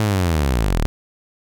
sawtooth linear sweep, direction down, 110.8 to 32.7 Hz, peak -12 dBFS, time 0-0.86 s, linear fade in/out 0 ms, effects none

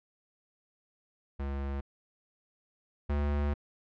square tone pair in turn, 69.3 / 72.45 Hz, C#2 / D2, 0 / -23 cents, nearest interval minor second, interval 77 cents, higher second, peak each -33 / -28 dBFS, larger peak second, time 1.39-1.81 / 3.09-3.54 s, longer second, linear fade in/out 10 ms, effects low-pass 2000 Hz 12 dB/octave

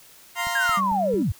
20% pulse chord, F suspended fourth, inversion none, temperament equal, 698.5 / 932.3 / 1046.5 Hz, F5 / Bb5 / C6, 0 / 0 / 0 cents, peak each -24 dBFS, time 0.35-0.81 s, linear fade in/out 50 ms
click train, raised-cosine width 5 ms, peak -27 dBFS, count 4, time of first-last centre 0.47-1.141 s, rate 4.47 Hz
sine linear sweep, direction down, 1661.2 to 64.4 Hz, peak -20 dBFS, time 0.55-1.32 s, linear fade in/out 5 ms
triangle tone, 194.6 Hz, G3, 12 cents flat, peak -25 dBFS, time 0.77-1.23 s, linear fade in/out 5 ms
effects white hiss -50 dBFS RMS until 1.39 s

